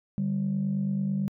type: tone pair together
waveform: sine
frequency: 146.7 / 195.82 Hz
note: D3 / G3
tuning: -2 / -2 cents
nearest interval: perfect fourth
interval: 500 cents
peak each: -30 / -25 dBFS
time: 0.18-1.28 s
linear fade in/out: 0 ms
effects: tanh soft clip ceiling -20 dBFS